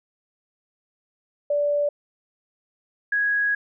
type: tone pair in turn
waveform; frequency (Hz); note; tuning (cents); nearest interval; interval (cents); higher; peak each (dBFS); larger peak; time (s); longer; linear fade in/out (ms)
sine; 582 / 1659.5; D5 / G#6; -16 / -2; octave + tritone; 1814; second; -19; neither; 1.5-1.89 / 3.12-3.55; second; 5
effects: none